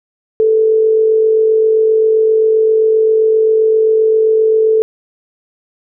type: tone with amplitude modulation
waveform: sine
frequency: 440 Hz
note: A4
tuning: in tune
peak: -6 dBFS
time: 0.4-4.82 s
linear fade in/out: 0 ms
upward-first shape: sine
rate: 47.6 Hz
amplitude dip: 35%
effects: none